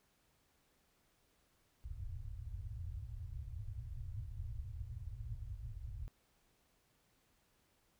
white low-pass noise, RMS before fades -45 dBFS, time 1.84-6.08 s, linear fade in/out 0 ms, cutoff 120 Hz, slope 96 dB/octave, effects pink hiss -75 dBFS RMS until 7.99 s

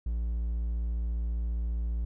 triangle tone, 57.4 Hz, A#1, 26 cents flat, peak -26 dBFS, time 0.06-2.05 s, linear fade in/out 5 ms, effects none

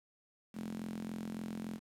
sawtooth tone with high-pass filter, 43.54 Hz, F1, 5 cents flat, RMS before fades -42 dBFS, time 0.53-1.8 s, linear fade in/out 50 ms, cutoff 210 Hz, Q 6.9, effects resampled to 32000 Hz + 10-bit

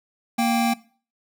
square tone pair together, 233.1 / 784 Hz, A#3 / G5, 0 / 0 cents, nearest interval octave + major sixth, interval 2100 cents, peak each -21 / -24 dBFS, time 0.38-0.74 s, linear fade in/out 10 ms, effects noise-tail reverb RT60 0.4 s tail -19 dB re dry

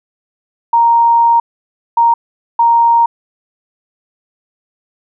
sine tone bursts at uneven times, 932.3 Hz, A#5, in tune, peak -6 dBFS, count 3, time 0.73-1.4 / 1.97-2.14 / 2.59-3.06 s, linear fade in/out 5 ms, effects none

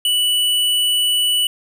square tone, 2960 Hz, F#7, in tune, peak -15 dBFS, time 0.05-1.47 s, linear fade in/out 2 ms, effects none

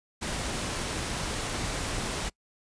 pink noise, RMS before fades -32 dBFS, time 0.21-2.3 s, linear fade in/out 20 ms, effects noise-tail reverb RT60 0.1 s tail -25 dB re dry + resampled to 22050 Hz

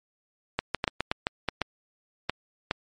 clicks, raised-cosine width 0.3 ms, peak -9 dBFS, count 11, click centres 0.59 / 0.747 / 0.841 / 0.878 / 1.006 / 1.115 / 1.269 / 1.487 / 1.617 / 2.296 / 2.711 s, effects MP3 48 kbps

